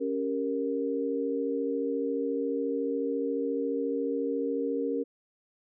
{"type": "chord", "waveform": "sine", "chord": "G diminished", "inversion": "second", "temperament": "equal", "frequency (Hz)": [277.2, 392, 466.2], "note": ["Db4", "G4", "Bb4"], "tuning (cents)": [0, 0, 0], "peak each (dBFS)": [-31, -35, -30], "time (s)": [0, 5.04], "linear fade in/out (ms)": 20, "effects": []}